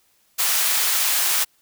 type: high-pass noise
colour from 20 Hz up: white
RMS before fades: -20 dBFS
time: 0.38-1.45 s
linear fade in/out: 20 ms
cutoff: 820 Hz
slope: 12 dB/octave
effects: white hiss -62 dBFS RMS until 1.61 s